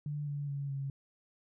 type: tone with pitch steps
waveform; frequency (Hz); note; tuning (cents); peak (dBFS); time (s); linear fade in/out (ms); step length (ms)
sine; 147.2 / 143.92 / 140.72 / 137.58; D3 / D3 / C#3 / C#3; +4 / -35 / +26 / -13; -34; 0.06-0.9; 2; 210
effects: none